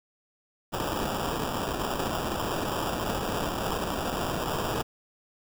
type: noise with sample-and-hold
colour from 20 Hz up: white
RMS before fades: -30 dBFS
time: 0.72-4.83 s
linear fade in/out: 20 ms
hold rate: 2100 Hz
effects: none